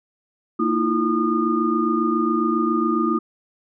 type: tone cluster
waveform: sine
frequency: 229.8 / 315.3 / 342.6 / 1221 Hz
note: A#3 / D#4 / F4 / D#6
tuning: -25 / +23 / -33 / -33 cents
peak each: -23 dBFS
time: 0.59-3.19 s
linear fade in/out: 10 ms
effects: none